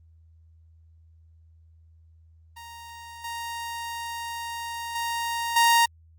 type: tone with level steps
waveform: sawtooth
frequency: 932.3 Hz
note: A#5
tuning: in tune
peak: -37 / -28 / -23 / -13 dBFS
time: 2.56-5.86 s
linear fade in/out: 10 ms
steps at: 3.24 / 4.95 / 5.56 s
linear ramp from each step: 5 ms
effects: added 81 Hz sine -52 dBFS peak until 6.18 s + Opus 32 kbps